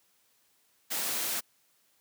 white high-pass noise, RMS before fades -32 dBFS, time 0.9-1.41 s, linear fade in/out 20 ms, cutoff 190 Hz, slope 12 dB/octave, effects white hiss -69 dBFS RMS until 2 s + high-pass 80 Hz 12 dB/octave

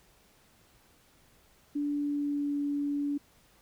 sine tone with pitch glide, 290.2 to 287.2 Hz, D4 to D4, -21 to -39 cents, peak -28 dBFS, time 1.75-3.18 s, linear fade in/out 10 ms, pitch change -18 cents, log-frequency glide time 1.91-2.58 s, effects pink hiss -63 dBFS RMS until 3.61 s

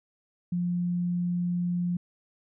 sine tone, 176 Hz, F3, 14 cents sharp, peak -25 dBFS, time 0.52-1.97 s, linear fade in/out 5 ms, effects none

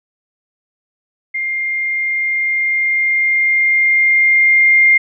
sine tone with level ramp, 2112 Hz, C7, 16 cents sharp, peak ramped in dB -17 to -6 dBFS, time 1.34-4.98 s, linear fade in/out 10 ms, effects none

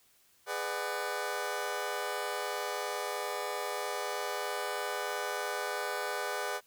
20% pulse chord, G# half-diminished seventh, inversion none, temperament just, 415.3 / 498.4 / 598 / 747.5 Hz, G#4 / B4 / D5 / F#5, 0 / +16 / +31 / +17 cents, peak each -34 / -34 / -34 / -35 dBFS, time 0.46-6.61 s, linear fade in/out 50 ms, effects white hiss -66 dBFS RMS until 6.66 s

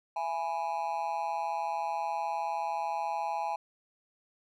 triangle tone with amplitude modulation, 830.6 Hz, G#5, in tune, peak -24 dBFS, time 0.16-3.56 s, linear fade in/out 5 ms, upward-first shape sine, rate 159 Hz, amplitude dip 100%, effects none

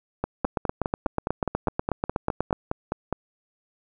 two click trains, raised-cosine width 1 ms, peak -11 / -9 dBFS, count 15 / 18, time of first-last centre 0.24-3.127 / 0.45-2.528 s, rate 4.85 / 8.18 Hz, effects none

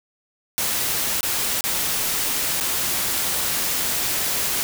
white noise with dropouts, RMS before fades -23 dBFS, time 0.58-4.63 s, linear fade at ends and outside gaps 0 ms, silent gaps 1.208-1.23 / 1.608-1.64 / 2.602-2.609 s, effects none

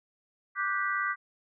sine chord, G major seventh, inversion second, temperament just, 1176 / 1470 / 1568 / 1960 Hz, D6 / F#6 / G6 / B6, +2 / -12 / 0 / -14 cents, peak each -31 / -35 / -33 / -33 dBFS, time 0.55-1.16 s, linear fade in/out 50 ms, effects none

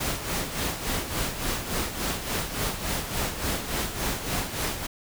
pink noise with tremolo, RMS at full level -27 dBFS, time 0-4.87 s, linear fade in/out 10 ms, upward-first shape sine, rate 3.5 Hz, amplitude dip 60%, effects none

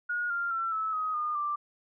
sine tone with pitch steps, 1441 / 1393.5 / 1347.6 / 1303.2 / 1260.3 / 1218.8 / 1178.6 Hz, F#6 / F6 / E6 / E6 / D#6 / D#6 / D6, -46 / -4 / +38 / -20 / +22 / -36 / +6 cents, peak -28 dBFS, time 0.09-1.56 s, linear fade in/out 10 ms, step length 210 ms, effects none

